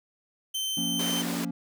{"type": "tone", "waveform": "sawtooth", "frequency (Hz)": 3095, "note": "G7", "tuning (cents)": -23, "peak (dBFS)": -25, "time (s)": [0.54, 1.22], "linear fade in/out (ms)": 10}
{"type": "chord", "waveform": "triangle", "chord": "Bb minor", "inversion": "second", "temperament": "just", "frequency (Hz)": [174.81, 233.1, 279.7], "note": ["F3", "Bb3", "Db4"], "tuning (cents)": [2, 0, 16], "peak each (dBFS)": -32, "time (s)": [0.77, 1.51], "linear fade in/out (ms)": 5}
{"type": "high-pass noise", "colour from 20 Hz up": "pink", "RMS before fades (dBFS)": -35, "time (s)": [0.99, 1.45], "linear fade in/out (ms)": 5, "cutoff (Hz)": 250, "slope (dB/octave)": 48}
{"effects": []}